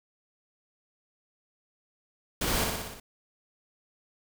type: noise with echo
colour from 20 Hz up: pink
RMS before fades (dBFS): -29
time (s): 2.41-2.64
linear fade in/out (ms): 5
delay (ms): 60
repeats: 6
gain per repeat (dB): -3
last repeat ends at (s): 3
effects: none